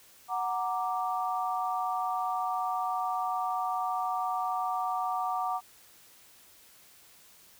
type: chord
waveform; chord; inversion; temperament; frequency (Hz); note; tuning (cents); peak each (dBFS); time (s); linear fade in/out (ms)
sine; Gb augmented; none; equal; 740 / 932.3 / 1174.7; Gb5 / Bb5 / D6; 0 / 0 / 0; -31 / -35 / -33; 0.28-5.61; 50
effects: white hiss -57 dBFS RMS until 7.59 s